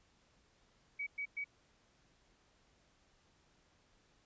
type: tone bursts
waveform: sine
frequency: 2268 Hz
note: C#7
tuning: 39 cents sharp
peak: -37 dBFS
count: 3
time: 0.99-1.444 s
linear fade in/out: 10 ms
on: 78 ms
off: 110 ms
effects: pink hiss -71 dBFS RMS until 4.25 s + resampled to 16000 Hz